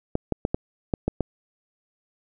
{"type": "clicks", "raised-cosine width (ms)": 2, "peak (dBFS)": -9, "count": 7, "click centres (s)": [0.154, 0.323, 0.451, 0.545, 0.938, 1.08, 1.207], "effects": []}